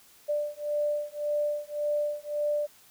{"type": "beating tone pair", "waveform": "sine", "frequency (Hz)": [590, 591.8], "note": ["D5", "D5"], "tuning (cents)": [8, 13], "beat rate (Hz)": 1.8, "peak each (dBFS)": -30, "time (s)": [0.28, 2.67], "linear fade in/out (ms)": 20, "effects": ["white hiss -57 dBFS RMS until 2.9 s"]}